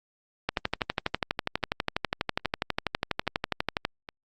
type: two click trains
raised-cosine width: 0.3 ms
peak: -23 / -9 dBFS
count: 5 / 42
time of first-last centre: 0.81-4.089 / 0.49-3.851 s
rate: 1.22 / 12.2 Hz
effects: Opus 48 kbps